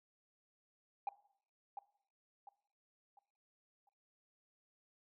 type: tone with echo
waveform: sine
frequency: 805 Hz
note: G5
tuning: 46 cents sharp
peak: -33 dBFS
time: 1.07-1.09 s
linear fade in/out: 2 ms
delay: 700 ms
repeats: 4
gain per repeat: -9 dB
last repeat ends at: 3.89 s
effects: noise-tail reverb RT60 0.6 s tail -19 dB re dry + tanh soft clip ceiling -34 dBFS